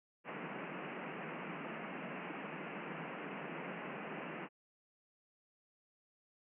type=band-pass noise; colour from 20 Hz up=pink; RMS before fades=-45 dBFS; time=0.24-4.49 s; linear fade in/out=50 ms; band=150 to 2800 Hz; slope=96 dB/octave; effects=none